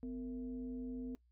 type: tone with frequency modulation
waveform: sine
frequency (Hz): 253.8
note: B3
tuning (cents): +47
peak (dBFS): -40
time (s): 0.03-1.15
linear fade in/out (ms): 0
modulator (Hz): 205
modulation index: 0.62
effects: noise-tail reverb RT60 0.1 s tail -20 dB re dry + added 60 Hz sine -68 dBFS peak until 1.31 s